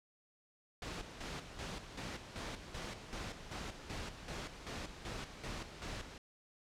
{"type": "noise with tremolo", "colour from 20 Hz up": "pink", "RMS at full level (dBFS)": -43, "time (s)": [0.82, 6.18], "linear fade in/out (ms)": 2, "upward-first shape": "square", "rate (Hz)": 2.6, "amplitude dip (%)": 60, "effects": ["low-pass 6000 Hz 12 dB/octave"]}